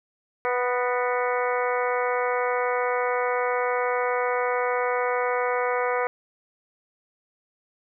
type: harmonic tone with a mistuned harmonic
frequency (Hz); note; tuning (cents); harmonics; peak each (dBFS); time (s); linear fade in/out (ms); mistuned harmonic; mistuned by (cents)
246.9; B3; 0; 2 / 3 / 4 / 5 / 6 / 7 / 8 / 9; -25 / -30 / -30 / -31 / -33 / -38 / -35 / -35; 0.45-6.07; 0; 7; +58
effects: none